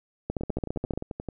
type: two click trains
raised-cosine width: 2 ms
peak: -15 / -20 dBFS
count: 11 / 11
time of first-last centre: 0.3-0.976 / 0.41-1.287 s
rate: 14.8 / 11.4 Hz
effects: none